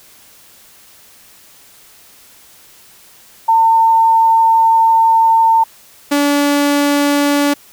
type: tone pair in turn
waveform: sine / sawtooth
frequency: 903 / 287.4 Hz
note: A5 / D4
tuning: +45 / -37 cents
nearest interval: octave + minor sixth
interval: 1982 cents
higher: first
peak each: -7 dBFS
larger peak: neither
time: 3.48-5.64 / 6.11-7.54 s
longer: first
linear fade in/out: 10 ms
effects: white hiss -44 dBFS RMS until 7.72 s